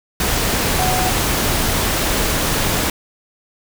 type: tone in noise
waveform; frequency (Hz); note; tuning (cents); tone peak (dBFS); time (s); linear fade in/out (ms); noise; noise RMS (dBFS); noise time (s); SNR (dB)
sine; 740; F#5; 0; -20; 0.79-1.1; 2; pink; -18; 0.2-2.9; -5
effects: none